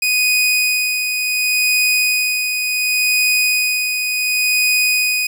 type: tone with tremolo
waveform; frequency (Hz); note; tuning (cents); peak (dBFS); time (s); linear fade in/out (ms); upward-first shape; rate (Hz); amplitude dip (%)
sawtooth; 2489; D#7; 0; -9; 0.02-5.27; 5; sine; 0.69; 45
effects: none